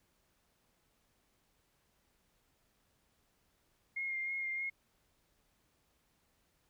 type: tone with vibrato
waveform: sine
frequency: 2132 Hz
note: C7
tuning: 32 cents sharp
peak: -35 dBFS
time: 3.96-4.7 s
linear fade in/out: 10 ms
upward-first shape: sine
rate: 3.2 Hz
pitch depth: 21 cents each way
effects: pink hiss -75 dBFS RMS until 6.69 s